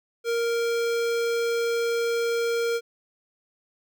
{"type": "tone with notch filter", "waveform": "square", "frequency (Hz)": 466.2, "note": "A#4", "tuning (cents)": 0, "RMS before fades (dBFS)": -25, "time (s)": [0.24, 2.81], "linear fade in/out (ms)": 50, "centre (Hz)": 11000, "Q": 1.3, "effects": []}